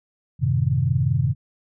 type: chord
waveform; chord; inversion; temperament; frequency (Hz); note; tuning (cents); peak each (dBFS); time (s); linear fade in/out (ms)
sine; F# diminished seventh; none; equal; 92.5 / 110 / 130.81 / 155.56; F#2 / A2 / C3 / Eb3; 0 / 0 / 0 / 0; -25 / -25 / -20 / -25; 0.39-1.35; 50
effects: none